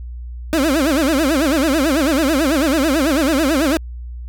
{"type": "tone with vibrato", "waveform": "30% pulse", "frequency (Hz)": 293.7, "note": "D4", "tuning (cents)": 0, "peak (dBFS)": -11, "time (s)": [0.53, 3.77], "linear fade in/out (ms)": 0, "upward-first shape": "sine", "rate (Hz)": 9.1, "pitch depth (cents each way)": 220, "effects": ["added 60 Hz sine -27 dBFS peak until 4.28 s"]}